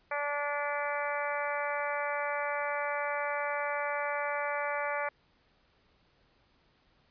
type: harmonic tone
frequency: 289.8 Hz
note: D4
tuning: 23 cents flat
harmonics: 2 / 3 / 4 / 5 / 6 / 7 / 8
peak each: -35 / -37 / -38 / -39 / -40 / -40 / -41 dBFS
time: 0.11-5.09 s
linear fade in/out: 5 ms
effects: pink hiss -68 dBFS RMS until 7.1 s + resampled to 11025 Hz